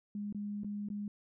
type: tone with dropouts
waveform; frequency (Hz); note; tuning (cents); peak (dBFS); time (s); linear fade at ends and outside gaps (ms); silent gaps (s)
sine; 205.7; G#3; -16; -36; 0.15-1.08; 2; 0.326-0.347 / 0.635-0.645 / 0.887-0.901
effects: none